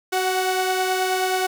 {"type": "tone pair together", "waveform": "sawtooth", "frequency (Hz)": [374.7, 740], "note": ["F#4", "F#5"], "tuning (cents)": [22, 0], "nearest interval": "octave", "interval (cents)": 1178, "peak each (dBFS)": -19, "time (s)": [0.12, 1.47], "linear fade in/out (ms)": 10, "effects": []}